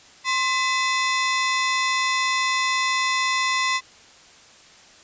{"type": "ring-modulated tone", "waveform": "sawtooth", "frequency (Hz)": 1532, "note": "G6", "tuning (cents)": -40, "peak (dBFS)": -13, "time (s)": [0.24, 3.81], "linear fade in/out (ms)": 50, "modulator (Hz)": 479, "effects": ["white hiss -49 dBFS RMS until 5.03 s", "resampled to 16000 Hz"]}